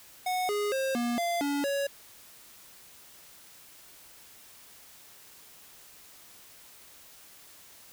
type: tone with pitch steps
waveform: square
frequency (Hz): 735 / 413.4 / 533 / 239 / 689 / 285 / 559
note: F#5 / G#4 / C5 / A#3 / F5 / C#4 / C#5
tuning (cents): -12 / -8 / +32 / +43 / -24 / +48 / +14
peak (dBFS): -28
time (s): 0.26-1.87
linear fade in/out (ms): 5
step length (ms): 230
effects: white hiss -53 dBFS RMS until 7.92 s